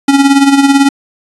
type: tone with tremolo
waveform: square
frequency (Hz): 277.2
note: C#4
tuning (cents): 0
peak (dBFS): -3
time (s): 0.08-0.89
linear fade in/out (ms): 5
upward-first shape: sine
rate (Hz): 18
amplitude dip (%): 60
effects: resampled to 24000 Hz